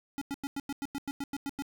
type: tone bursts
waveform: square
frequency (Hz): 280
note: C#4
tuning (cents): +18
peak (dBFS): -33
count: 12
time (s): 0.18-1.622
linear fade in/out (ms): 0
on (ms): 34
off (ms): 94
effects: none